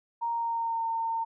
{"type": "tone with pitch glide", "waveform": "sine", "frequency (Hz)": [932.3, 910.5], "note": ["A#5", "A#5"], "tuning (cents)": [0, -41], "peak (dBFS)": -27, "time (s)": [0.21, 1.25], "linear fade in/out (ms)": 20, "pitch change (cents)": -41, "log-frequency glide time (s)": [0.32, 0.85], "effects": []}